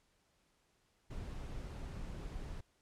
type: noise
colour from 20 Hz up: brown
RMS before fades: -44 dBFS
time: 1.1-2.61 s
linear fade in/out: 10 ms
effects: pink hiss -75 dBFS RMS until 2.81 s + low-pass 10000 Hz 12 dB/octave